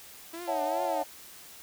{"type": "tone with vibrato", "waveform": "sawtooth", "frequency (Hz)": 324.3, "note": "E4", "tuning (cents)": -28, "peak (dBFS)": -34, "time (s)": [0.33, 1.03], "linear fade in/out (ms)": 10, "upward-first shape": "triangle", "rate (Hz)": 2.5, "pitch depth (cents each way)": 160}
{"type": "chord", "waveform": "sine", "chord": "F# minor seventh", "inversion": "second", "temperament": "equal", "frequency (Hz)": [554.4, 659.3, 740, 880], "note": ["C#5", "E5", "F#5", "A5"], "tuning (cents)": [0, 0, 0, 0], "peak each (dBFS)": -33, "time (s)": [0.47, 1.04], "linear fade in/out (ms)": 20}
{"effects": ["white hiss -49 dBFS RMS until 1.62 s"]}